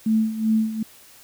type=tone with tremolo; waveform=sine; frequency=220 Hz; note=A3; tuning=in tune; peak=-15 dBFS; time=0.06-0.83 s; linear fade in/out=5 ms; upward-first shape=sine; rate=2.6 Hz; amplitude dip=75%; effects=white hiss -49 dBFS RMS until 1.23 s

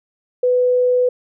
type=tone; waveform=sine; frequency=497.8 Hz; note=B4; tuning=14 cents sharp; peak=-12 dBFS; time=0.43-1.09 s; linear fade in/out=5 ms; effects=none

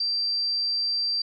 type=tone; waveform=sine; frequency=4699 Hz; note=D8; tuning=in tune; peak=-23 dBFS; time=0-1.22 s; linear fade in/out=5 ms; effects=none

